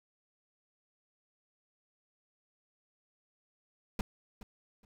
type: noise with echo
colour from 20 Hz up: brown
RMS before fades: -30 dBFS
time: 3.99-4.01 s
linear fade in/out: 2 ms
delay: 420 ms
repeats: 2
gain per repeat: -15 dB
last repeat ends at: 4.85 s
effects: none